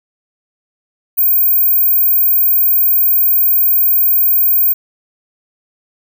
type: tone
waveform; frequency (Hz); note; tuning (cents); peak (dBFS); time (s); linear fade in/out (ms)
sine; 15280; A#9; +42; -8; 1.17-4.74; 20
effects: none